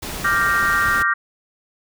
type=noise; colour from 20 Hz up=pink; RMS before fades=-29 dBFS; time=0.02-1.03 s; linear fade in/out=10 ms
type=chord; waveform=sine; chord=G minor seventh; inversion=second; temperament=equal; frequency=1174.7 / 1396.9 / 1568 / 1864.7 Hz; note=D6 / F6 / G6 / Bb6; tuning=0 / 0 / 0 / 0 cents; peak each=-21 dBFS; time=0.24-1.14 s; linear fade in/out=10 ms
effects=none